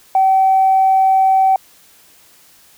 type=tone; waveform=sine; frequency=766 Hz; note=G5; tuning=40 cents flat; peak=-8 dBFS; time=0.15-1.56 s; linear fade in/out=2 ms; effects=tanh soft clip ceiling -4 dBFS + white hiss -48 dBFS RMS until 2.77 s